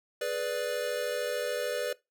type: chord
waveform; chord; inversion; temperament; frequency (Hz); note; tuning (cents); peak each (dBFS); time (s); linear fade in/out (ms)
square; G# diminished; none; equal with one note detuned; 420.6 / 493.9 / 587.3; G#4 / B4 / D5; +22 / 0 / 0; -39 / -33 / -34; 0.21-1.93; 5
effects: noise-tail reverb RT60 0.2 s tail -20 dB re dry